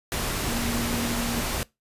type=tone in noise; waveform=sine; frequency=235.2 Hz; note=A#3; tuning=16 cents sharp; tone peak=-29 dBFS; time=0.48-1.41 s; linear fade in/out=0 ms; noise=pink; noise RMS=-28 dBFS; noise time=0.12-1.63 s; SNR=-4 dB; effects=noise-tail reverb RT60 0.2 s tail -22 dB re dry + resampled to 32000 Hz